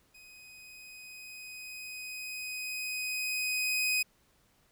sawtooth tone with level ramp, 2507 Hz, D#7, 12 cents sharp, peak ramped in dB -49 to -23 dBFS, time 0.14-4.03 s, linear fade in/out 10 ms, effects pink hiss -68 dBFS RMS until 4.71 s

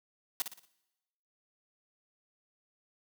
white noise with echo, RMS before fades -31 dBFS, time 0.4-0.42 s, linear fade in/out 0 ms, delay 58 ms, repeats 4, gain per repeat -8 dB, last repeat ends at 0.652 s, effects noise-tail reverb RT60 1.0 s tail -22 dB re dry + high-pass 200 Hz 12 dB/octave

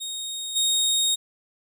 25% pulse tone with level steps, 3729 Hz, A#7, in tune, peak -26 / -16 dBFS, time 0-1.16 s, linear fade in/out 20 ms, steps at 0.55 s, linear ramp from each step 20 ms, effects none

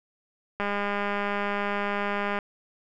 click train, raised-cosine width 0.5 ms, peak -14 dBFS, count 364, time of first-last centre 0.6-2.388 s, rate 203 Hz, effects none

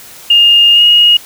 sine tone with pitch glide, 2829 to 2873 Hz, F7 to F7, +22 to +48 cents, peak -3 dBFS, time 0.3-1.17 s, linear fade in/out 5 ms, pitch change +26 cents, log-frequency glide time 0.73-0.83 s, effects white hiss -34 dBFS RMS until 1.25 s

